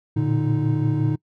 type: tone cluster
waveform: triangle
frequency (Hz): 115.1 / 120.7 / 146.5 / 311.4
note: A#2 / B2 / D3 / D#4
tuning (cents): -22 / -39 / -4 / +2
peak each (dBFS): -21 / -27 / -20 / -23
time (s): 0.16-1.16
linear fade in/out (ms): 10
effects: noise-tail reverb RT60 0.1 s tail -23 dB re dry